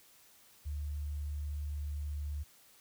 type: tone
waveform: sine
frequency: 73.42 Hz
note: D2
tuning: in tune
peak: -35 dBFS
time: 0.65-2.44 s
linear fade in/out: 20 ms
effects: white hiss -62 dBFS RMS until 2.8 s